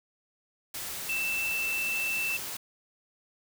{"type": "tone in noise", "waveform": "sine", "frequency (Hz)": 2659, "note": "E7", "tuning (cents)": 14, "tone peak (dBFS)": -28, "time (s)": [1.09, 2.37], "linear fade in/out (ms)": 5, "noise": "white", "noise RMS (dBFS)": -37, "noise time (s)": [0.74, 2.57], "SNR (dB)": 6, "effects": []}